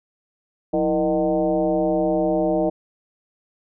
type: tone with frequency modulation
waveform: sine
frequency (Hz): 470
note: A#4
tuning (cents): +14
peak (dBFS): -17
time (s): 0.73-2.7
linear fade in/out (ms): 10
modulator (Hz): 144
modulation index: 1.7
effects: none